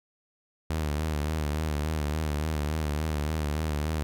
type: tone with vibrato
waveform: sawtooth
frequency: 76.2 Hz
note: D#2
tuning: 36 cents flat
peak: -23 dBFS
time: 0.7-4.03 s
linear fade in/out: 0 ms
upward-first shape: sine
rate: 3.5 Hz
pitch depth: 71 cents each way
effects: none